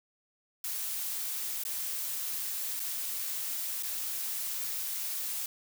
blue noise with dropouts, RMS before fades -35 dBFS, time 0.64-5.46 s, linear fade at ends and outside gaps 2 ms, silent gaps 1.637-1.651 / 2.796-2.8 / 3.826-3.832 s, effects none

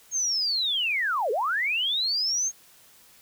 sine linear two-way sweep, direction down then up, 6560 to 399.5 to 6560 Hz, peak -23 dBFS, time 0.11-2.52 s, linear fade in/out 50 ms, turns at 1.31 s, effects white hiss -55 dBFS RMS until 3.21 s

